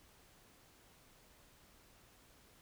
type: silence
effects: pink hiss -65 dBFS RMS until 2.61 s